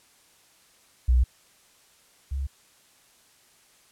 sine tone pair in turn, 61.74 / 68.35 Hz, B1 / C#2, 0 / -24 cents, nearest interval major second, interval 176 cents, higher second, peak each -16 / -26 dBFS, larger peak first, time 1.08-1.24 / 2.31-2.47 s, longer neither, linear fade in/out 10 ms, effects white hiss -59 dBFS RMS until 3.91 s + low-pass 11000 Hz 12 dB/octave

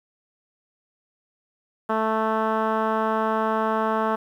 10% pulse tone with low-pass filter, 220 Hz, A3, in tune, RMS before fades -23 dBFS, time 1.89-4.16 s, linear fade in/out 10 ms, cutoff 1300 Hz, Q 1.5, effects 9-bit

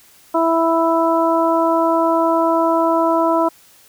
harmonic tone, 329.6 Hz, E4, in tune, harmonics 1 / 2 / 3 / 4, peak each -18 / -17 / -18 / -23 dBFS, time 0.34-3.49 s, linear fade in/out 10 ms, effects white hiss -49 dBFS RMS until 3.88 s

